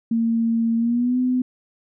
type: tone with pitch glide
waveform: sine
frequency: 228.9 to 252.5 Hz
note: A#3 to B3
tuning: -31 to +39 cents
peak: -17 dBFS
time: 0.11-1.42 s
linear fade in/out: 5 ms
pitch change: +170 cents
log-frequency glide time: 0.77-1.18 s
effects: none